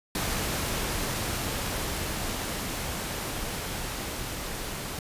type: noise with level ramp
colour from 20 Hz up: pink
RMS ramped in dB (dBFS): -29 to -35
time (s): 0.15-4.99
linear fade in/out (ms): 2
effects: resampled to 32000 Hz